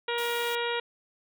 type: harmonic tone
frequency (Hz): 473.7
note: A#4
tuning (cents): +28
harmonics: 1 / 2 / 3 / 4 / 5 / 6 / 7 / 8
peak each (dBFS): -31 / -34 / -36 / -37 / -38 / -39 / -39 / -40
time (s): 0.08-0.8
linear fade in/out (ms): 5
type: high-pass noise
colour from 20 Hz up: white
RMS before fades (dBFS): -41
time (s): 0.18-0.55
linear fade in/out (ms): 0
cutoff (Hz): 250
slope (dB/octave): 24
effects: none